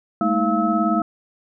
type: tone cluster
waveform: sine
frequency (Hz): 207.8 / 226 / 318.2 / 689 / 1296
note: G#3 / A3 / D#4 / F5 / E6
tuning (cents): +1 / +47 / +39 / -24 / -30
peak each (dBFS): -23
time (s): 0.21-1.02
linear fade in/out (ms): 2
effects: none